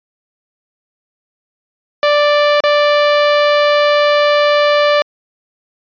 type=tone with dropouts; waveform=sawtooth; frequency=587.3 Hz; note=D5; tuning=in tune; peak=-5 dBFS; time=2.03-5.02 s; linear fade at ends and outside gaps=1 ms; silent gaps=2.604-2.638 s; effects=resampled to 11025 Hz